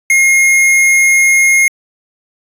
square tone, 2144 Hz, C7, 42 cents sharp, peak -7 dBFS, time 0.1-1.68 s, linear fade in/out 2 ms, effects resampled to 32000 Hz

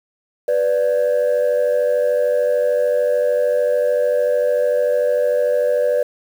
sine tone pair together, 493.9 / 587.3 Hz, B4 / D5, 0 / 0 cents, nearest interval minor third, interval 300 cents, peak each -15 dBFS, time 0.48-6.03 s, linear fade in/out 5 ms, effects tanh soft clip ceiling -11 dBFS + 7-bit

